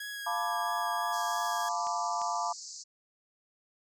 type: tone with vibrato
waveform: sawtooth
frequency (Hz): 1658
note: G#6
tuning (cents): -3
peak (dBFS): -34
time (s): 0-1.69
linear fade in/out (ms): 5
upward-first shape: sine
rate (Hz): 3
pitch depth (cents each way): 13
type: chord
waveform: sine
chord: B half-diminished seventh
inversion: second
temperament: equal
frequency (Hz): 698.5 / 880 / 987.8 / 1174.7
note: F5 / A5 / B5 / D6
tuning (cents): 0 / 0 / 0 / 0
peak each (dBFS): -35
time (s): 0.26-2.53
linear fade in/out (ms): 10
type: band-pass noise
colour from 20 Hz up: white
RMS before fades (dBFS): -45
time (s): 1.12-2.84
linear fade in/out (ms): 20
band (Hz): 4400 to 7500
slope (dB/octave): 96
type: clicks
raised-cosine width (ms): 0.3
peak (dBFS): -32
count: 2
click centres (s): 1.87 / 2.216
effects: none